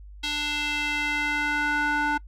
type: tone with band-pass filter sweep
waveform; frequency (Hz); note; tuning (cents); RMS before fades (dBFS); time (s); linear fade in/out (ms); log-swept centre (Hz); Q
square; 295; D4; +8; -26; 0.23-2.18; 10; 3500 to 1200; 2.4
effects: noise-tail reverb RT60 0.1 s tail -24 dB re dry + added 50 Hz sine -41 dBFS peak until 2.27 s